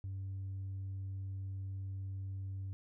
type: tone with tanh clipping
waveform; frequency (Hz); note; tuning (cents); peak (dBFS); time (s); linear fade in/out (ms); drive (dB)
triangle; 96.5; G2; -27; -39; 0.04-2.73; 0; 6
effects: none